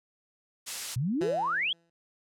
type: noise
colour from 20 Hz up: blue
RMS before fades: -30 dBFS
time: 0.66-0.96 s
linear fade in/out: 20 ms
type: exponential sweep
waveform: sine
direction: up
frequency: 112.9 to 3417 Hz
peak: -26 dBFS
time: 0.96-1.73 s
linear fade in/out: 5 ms
type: tone with exponential decay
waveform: 15% pulse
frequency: 168.2 Hz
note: E3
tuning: 35 cents sharp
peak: -25 dBFS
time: 1.21-1.9 s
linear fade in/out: 2 ms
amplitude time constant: 150 ms
effects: low-pass 8000 Hz 12 dB/octave